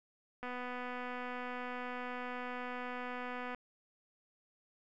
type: click train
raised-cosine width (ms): 0.5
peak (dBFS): -28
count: 774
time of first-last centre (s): 0.43-3.547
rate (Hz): 248
effects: none